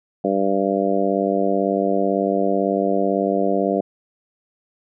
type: harmonic tone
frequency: 98 Hz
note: G2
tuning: in tune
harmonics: 2 / 3 / 4 / 5 / 6 / 7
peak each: -24 / -24 / -24 / -24 / -24 / -24 dBFS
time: 0.24-3.81 s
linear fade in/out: 5 ms
effects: none